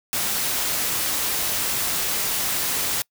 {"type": "noise", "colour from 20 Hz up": "white", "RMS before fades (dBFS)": -24, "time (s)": [0.13, 3.02], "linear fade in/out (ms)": 0, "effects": ["noise-tail reverb RT60 0.1 s tail -26 dB re dry"]}